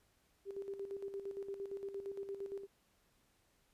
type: tone with tremolo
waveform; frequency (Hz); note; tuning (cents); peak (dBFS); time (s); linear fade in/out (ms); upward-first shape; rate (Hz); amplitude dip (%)
sine; 395.4; G4; +15; -39; 0.45-2.67; 50; square; 8.7; 60
effects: pink hiss -74 dBFS RMS until 3.73 s + resampled to 32000 Hz